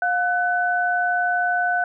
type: tone pair together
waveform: sine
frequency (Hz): 712.4 / 1500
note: F5 / F#6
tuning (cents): +34 / +23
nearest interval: octave + minor second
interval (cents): 1289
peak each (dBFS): -21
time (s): 0.02-1.84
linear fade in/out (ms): 2
effects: none